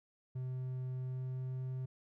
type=tone with pitch glide; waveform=triangle; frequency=128.4 to 129.44 Hz; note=C3 to C3; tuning=-32 to -18 cents; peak=-35 dBFS; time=0.35-1.86 s; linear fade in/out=10 ms; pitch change=+14 cents; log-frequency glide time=0.81-1.72 s; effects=none